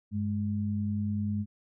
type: tone pair together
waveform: sine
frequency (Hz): 98.45 / 208.6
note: G2 / G#3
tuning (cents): +8 / +8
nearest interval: octave + minor second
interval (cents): 1300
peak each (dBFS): -31 / -30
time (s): 0.11-1.46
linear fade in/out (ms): 50
effects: none